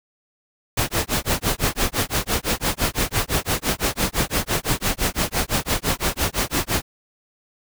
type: noise with tremolo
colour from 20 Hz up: pink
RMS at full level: -19 dBFS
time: 0.77-6.82 s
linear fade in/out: 5 ms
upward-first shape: sine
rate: 5.9 Hz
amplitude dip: 100%
effects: none